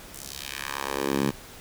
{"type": "tone with high-pass filter sweep", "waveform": "10% pulse", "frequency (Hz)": 69, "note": "C#2", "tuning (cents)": -7, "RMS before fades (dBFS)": -30, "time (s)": [0.13, 1.31], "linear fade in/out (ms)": 10, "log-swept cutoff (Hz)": [8900, 150], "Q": 1.2, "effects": ["pink hiss -45 dBFS RMS until 1.6 s"]}